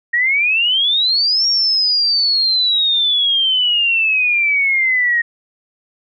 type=exponential two-way sweep; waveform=sine; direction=up then down; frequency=1864.7 to 5600 to 1864.7 Hz; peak=-12 dBFS; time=0.13-5.22 s; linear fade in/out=10 ms; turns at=1.47 s; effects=none